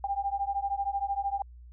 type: beating tone pair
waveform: sine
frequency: 790 / 803 Hz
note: G5 / G5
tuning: +13 / +41 cents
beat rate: 13 Hz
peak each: -31 / -31 dBFS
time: 0.04-1.42 s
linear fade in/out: 2 ms
effects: added 60 Hz sine -46 dBFS peak until 1.72 s